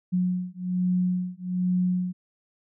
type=beating tone pair; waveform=sine; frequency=180.7 / 181.9 Hz; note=F#3 / F#3; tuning=-41 / -29 cents; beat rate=1.2 Hz; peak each=-26 dBFS; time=0.12-2.13 s; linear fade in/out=20 ms; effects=none